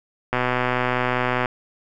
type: click train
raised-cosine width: 0.5 ms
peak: -6 dBFS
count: 142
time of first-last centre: 0.33-1.458 s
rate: 125 Hz
effects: none